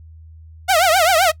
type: tone with vibrato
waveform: sawtooth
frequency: 698.5 Hz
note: F5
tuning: in tune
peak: -8 dBFS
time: 0.68-1.32 s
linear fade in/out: 20 ms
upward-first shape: triangle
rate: 7.7 Hz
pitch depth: 230 cents each way
effects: noise-tail reverb RT60 0.1 s tail -22 dB re dry + added 80 Hz sine -38 dBFS peak until 1.4 s